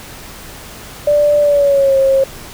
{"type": "tone with pitch glide", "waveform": "sine", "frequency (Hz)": [587.3, 538.6], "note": ["D5", "C#5"], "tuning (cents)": [0, -50], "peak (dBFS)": -8, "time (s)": [1.07, 2.24], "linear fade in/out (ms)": 5, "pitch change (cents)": -150, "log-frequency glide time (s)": [1.41, 1.96], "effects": ["pink hiss -33 dBFS RMS until 2.53 s"]}